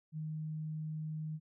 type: tone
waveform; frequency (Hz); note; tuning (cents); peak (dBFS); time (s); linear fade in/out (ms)
sine; 155.56; D#3; 0; -37; 0.12-1.4; 50
effects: none